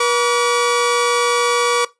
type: tone pair together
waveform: sawtooth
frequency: 481.4 / 1145 Hz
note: B4 / D6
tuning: -44 / -44 cents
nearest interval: octave + minor third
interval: 1500 cents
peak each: -13 dBFS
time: 0-1.85 s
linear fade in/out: 5 ms
effects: noise-tail reverb RT60 0.2 s tail -19 dB re dry + resampled to 22050 Hz